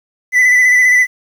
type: tone with vibrato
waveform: triangle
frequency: 1996 Hz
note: B6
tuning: 18 cents sharp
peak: -5 dBFS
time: 0.32-1.07 s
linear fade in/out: 50 ms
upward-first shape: square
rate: 15 Hz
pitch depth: 23 cents each way
effects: 7-bit